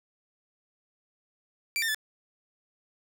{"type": "tone with pitch steps", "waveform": "sawtooth", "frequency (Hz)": [2343, 1812, 1739], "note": ["D7", "A#6", "A6"], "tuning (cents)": [-5, -50, -21], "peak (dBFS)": -23, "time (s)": [1.76, 1.946], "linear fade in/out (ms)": 0, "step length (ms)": 62, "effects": []}